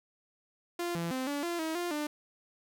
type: tone with pitch steps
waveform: sawtooth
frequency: 347.1 / 169 / 259.1 / 286.9 / 343.8 / 319.4 / 349.8 / 298.3 Hz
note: F4 / E3 / C4 / D4 / F4 / D#4 / F4 / D4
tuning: -11 / +43 / -17 / -40 / -27 / +45 / +3 / +27 cents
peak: -28 dBFS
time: 0.79-2.07 s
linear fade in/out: 5 ms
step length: 160 ms
effects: none